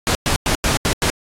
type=noise bursts at uneven times; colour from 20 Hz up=pink; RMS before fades=-17 dBFS; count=6; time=0.07-0.15 / 0.26-0.36 / 0.46-0.55 / 0.64-0.77 / 0.85-0.93 / 1.02-1.1 s; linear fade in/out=0 ms; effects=low-pass 10000 Hz 12 dB/octave + AAC 48 kbps